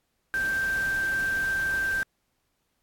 sine tone in noise, 1568 Hz, G6, in tune, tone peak -24 dBFS, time 0.34-2.03 s, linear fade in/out 0 ms, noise pink, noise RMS -40 dBFS, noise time 0.34-2.03 s, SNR +13 dB, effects pink hiss -75 dBFS RMS until 2.82 s + AAC 64 kbps

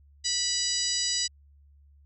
harmonic tone with a mistuned harmonic, 980 Hz, B5, 14 cents flat, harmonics 2 / 3 / 4 / 5 / 6 / 7 / 8, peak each -39 / -37 / -33 / -29 / -34 / -36 / -33 dBFS, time 0.24-1.28 s, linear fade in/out 20 ms, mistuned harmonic 7, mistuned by +16 cents, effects added 71 Hz sine -54 dBFS peak until 2.05 s

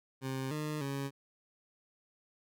20% pulse tone with pitch steps, 132.7 / 152 / 138.3 Hz, C3 / D#3 / C#3, +25 / -40 / -4 cents, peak -30 dBFS, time 0.21-1.11 s, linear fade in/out 50 ms, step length 300 ms, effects none

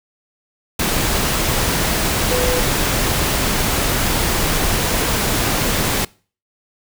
sine tone in noise, 499.1 Hz, B4, 18 cents sharp, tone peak -18 dBFS, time 2.31-2.6 s, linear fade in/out 5 ms, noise pink, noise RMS -18 dBFS, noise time 0.79-6.05 s, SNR -3 dB, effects noise-tail reverb RT60 0.4 s tail -24 dB re dry

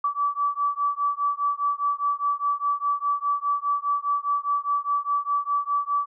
sine beating tone pair, 1150 / 1154.9 Hz, D6 / D6, -37 / -29 cents, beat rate 4.9 Hz, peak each -25 dBFS, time 0.04-6.06 s, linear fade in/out 5 ms, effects none

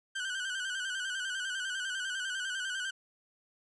30% pulse tone with vibrato, 1521 Hz, F#6, 47 cents sharp, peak -31 dBFS, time 0.15-2.91 s, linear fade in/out 10 ms, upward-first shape square, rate 10 Hz, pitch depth 55 cents each way, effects resampled to 22050 Hz

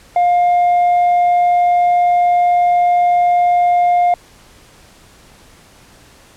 triangle tone with tanh clipping, 707 Hz, F5, 21 cents sharp, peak -10 dBFS, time 0.16-4.14 s, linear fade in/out 2 ms, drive 7 dB, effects pink hiss -45 dBFS RMS until 6.36 s + low-pass 11000 Hz 12 dB/octave

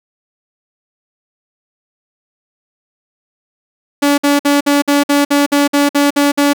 sawtooth tone bursts, 286.3 Hz, D4, 44 cents flat, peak -5 dBFS, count 12, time 4.02-6.534 s, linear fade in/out 10 ms, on 160 ms, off 54 ms, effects none

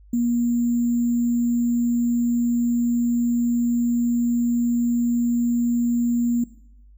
sine tone with sample-and-hold, 238.2 Hz, A#3, 38 cents sharp, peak -18 dBFS, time 0.13-6.44 s, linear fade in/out 5 ms, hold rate 7350 Hz, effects noise-tail reverb RT60 0.8 s tail -18 dB re dry + added 50 Hz sine -46 dBFS peak until 6.97 s

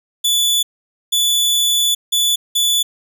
sawtooth tone bursts at uneven times, 3464 Hz, A7, 28 cents flat, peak -10 dBFS, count 4, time 0.24-0.63 / 1.12-1.95 / 2.12-2.36 / 2.55-2.83 s, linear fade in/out 10 ms, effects none

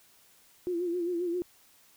sine tone with vibrato, 349.2 Hz, F4, in tune, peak -28 dBFS, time 0.67-1.42 s, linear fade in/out 0 ms, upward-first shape sine, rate 7.5 Hz, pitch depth 66 cents each way, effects white hiss -61 dBFS RMS until 1.96 s

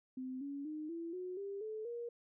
sine tone with pitch steps, 258 / 281.4 / 306.8 / 334.6 / 364.9 / 397.9 / 433.9 / 473.2 Hz, C4 / C#4 / D#4 / E4 / F#4 / G4 / A4 / A#4, -24 / +26 / -24 / +26 / -24 / +26 / -24 / +26 cents, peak -40 dBFS, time 0.17-2.09 s, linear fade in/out 5 ms, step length 240 ms, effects none

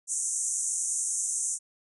white band-pass noise, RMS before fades -30 dBFS, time 0.07-1.59 s, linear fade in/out 50 ms, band 6100 to 9600 Hz, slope 96 dB/octave, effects none

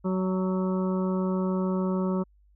harmonic tone with a mistuned harmonic, 186.8 Hz, F#3, 17 cents sharp, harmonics 1 / 2 / 3 / 5 / 6 / 7, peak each -25 / -31 / -35 / -39 / -41 / -42 dBFS, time 0.04-2.24 s, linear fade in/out 20 ms, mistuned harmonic 5, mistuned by -24 cents, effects added 50 Hz sine -57 dBFS peak until 2.55 s

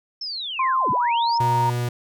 sine linear two-way sweep, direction down then up, 5390 to 93 to 5390 Hz, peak -27 dBFS, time 0.21-1.38 s, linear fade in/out 5 ms, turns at 0.91 s
sine tone with pitch glide, 1046.5 to 932.3 Hz, C6 to A#5, 0 to 0 cents, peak -18 dBFS, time 0.59-1.7 s, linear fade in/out 5 ms, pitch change -200 cents, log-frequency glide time 0.81-1.12 s
45% pulse tone, 121.2 Hz, B2, 32 cents flat, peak -22 dBFS, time 1.4-1.89 s, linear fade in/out 5 ms
effects none

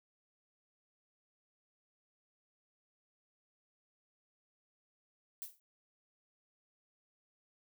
violet noise with exponential decay, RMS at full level -40 dBFS, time 5.42-5.6 s, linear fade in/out 0 ms, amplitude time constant 39 ms, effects none

